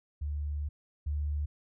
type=tone pair in turn; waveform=sine; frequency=73.42 / 73.69 Hz; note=D2 / D2; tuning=0 / +6 cents; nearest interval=unison; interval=6 cents; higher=second; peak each=-31 / -29 dBFS; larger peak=second; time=0.21-0.69 / 1.06-1.46 s; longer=first; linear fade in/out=10 ms; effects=none